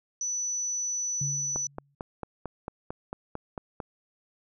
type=tone; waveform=sine; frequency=5960 Hz; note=F#8; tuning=12 cents sharp; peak=-28 dBFS; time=0.21-1.67 s; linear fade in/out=2 ms
type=tone with exponential decay; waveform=sine; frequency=140.8 Hz; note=C#3; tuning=27 cents sharp; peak=-28 dBFS; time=1.21-1.95 s; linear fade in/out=5 ms; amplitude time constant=160 ms
type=click train; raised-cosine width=1 ms; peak=-20 dBFS; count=11; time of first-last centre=1.56-3.802 s; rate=4.46 Hz
effects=none